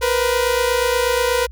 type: tone pair together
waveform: sawtooth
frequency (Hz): 475.6 / 503.9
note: A#4 / B4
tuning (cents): +35 / +35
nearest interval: minor second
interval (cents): 100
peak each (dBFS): -15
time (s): 0.01-1.47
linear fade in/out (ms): 20
effects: added 60 Hz sine -33 dBFS peak until 1.51 s